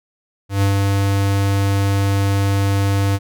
square tone with ADSR envelope, 99 Hz, G2, 18 cents sharp, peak -13 dBFS, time 0.49-3.19 s, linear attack 130 ms, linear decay 110 ms, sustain -2 dB, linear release 42 ms, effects none

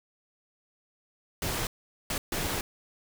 pink noise bursts at uneven times, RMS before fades -31 dBFS, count 3, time 1.42-1.67 / 2.1-2.18 / 2.32-2.61 s, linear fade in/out 2 ms, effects none

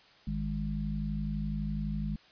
harmonic tone, 51.91 Hz, G#1, in tune, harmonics 1 / 3 / 4, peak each -35 / -35 / -35 dBFS, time 0.27-2.16 s, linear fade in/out 5 ms, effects white hiss -59 dBFS RMS until 2.31 s + resampled to 11025 Hz

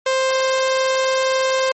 sawtooth tone, 525 Hz, C5, 6 cents sharp, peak -12 dBFS, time 0.06-1.72 s, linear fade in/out 5 ms, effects MP3 32 kbps

